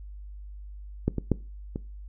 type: clicks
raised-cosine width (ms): 3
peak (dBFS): -10 / -15 / -8 / -18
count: 4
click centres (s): 1.08 / 1.183 / 1.317 / 1.759
effects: noise-tail reverb RT60 0.3 s tail -20 dB re dry + added 50 Hz sine -39 dBFS peak until 2.08 s